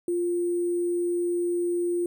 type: tone with sample-and-hold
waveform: sine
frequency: 349.6 Hz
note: F4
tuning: 2 cents sharp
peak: -23 dBFS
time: 0.08-2.06 s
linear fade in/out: 2 ms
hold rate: 8820 Hz
effects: none